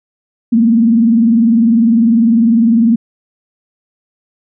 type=tone with vibrato; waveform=sine; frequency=229.1 Hz; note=A#3; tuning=30 cents flat; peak=-6 dBFS; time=0.52-2.96 s; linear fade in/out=10 ms; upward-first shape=sine; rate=20 Hz; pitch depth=110 cents each way; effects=none